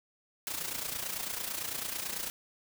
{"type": "noise with amplitude modulation", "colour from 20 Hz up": "white", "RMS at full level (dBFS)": -34, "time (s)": [0.47, 2.3], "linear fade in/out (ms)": 0, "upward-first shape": "sine", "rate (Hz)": 29, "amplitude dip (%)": 65, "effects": []}